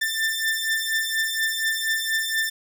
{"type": "beating tone pair", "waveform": "sawtooth", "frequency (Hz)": [1780, 1784.2], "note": ["A6", "A6"], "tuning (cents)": [20, 24], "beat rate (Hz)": 4.2, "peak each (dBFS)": [-23, -21], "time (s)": [0.01, 2.5], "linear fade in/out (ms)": 10, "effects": []}